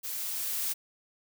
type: noise with level ramp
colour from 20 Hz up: blue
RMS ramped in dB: -36 to -31 dBFS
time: 0.03-0.74 s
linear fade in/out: 20 ms
effects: none